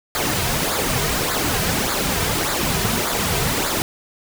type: noise with flanger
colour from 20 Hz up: pink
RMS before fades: -21 dBFS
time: 0.15-3.82 s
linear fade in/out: 0 ms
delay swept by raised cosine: 0.34 to 3.64 ms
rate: 1.7 Hz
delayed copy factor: -0.65
effects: none